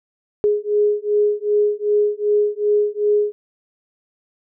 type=beating tone pair; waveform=sine; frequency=415.3 / 417.9 Hz; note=G#4 / G#4; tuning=0 / +11 cents; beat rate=2.6 Hz; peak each=-18 dBFS; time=0.44-3.32 s; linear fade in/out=0 ms; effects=none